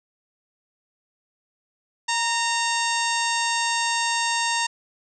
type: harmonic tone with a mistuned harmonic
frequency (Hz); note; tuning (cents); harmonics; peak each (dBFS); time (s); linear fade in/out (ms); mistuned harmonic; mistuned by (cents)
920; A#5; -23; 1 / 2 / 3 / 4 / 5 / 6 / 7 / 8 / 9; -25 / -28 / -30 / -31 / -32 / -33 / -33 / -34 / -35; 2.08-4.67; 10; 1; +29
effects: none